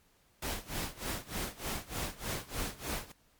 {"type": "noise with tremolo", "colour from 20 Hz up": "pink", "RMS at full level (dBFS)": -35, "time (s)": [0.42, 3.12], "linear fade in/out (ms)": 5, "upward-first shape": "sine", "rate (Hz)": 3.3, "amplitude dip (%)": 90, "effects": ["pink hiss -68 dBFS RMS until 3.39 s", "MP3 96 kbps"]}